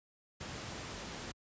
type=noise; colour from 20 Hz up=pink; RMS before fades=-43 dBFS; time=0.4-1.32 s; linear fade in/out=10 ms; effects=high-pass 60 Hz 12 dB/octave + resampled to 16000 Hz